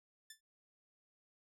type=tone with exponential decay; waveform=10% pulse; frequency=1760 Hz; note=A6; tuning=in tune; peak=-39 dBFS; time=0.3-0.41 s; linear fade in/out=5 ms; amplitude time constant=22 ms; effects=none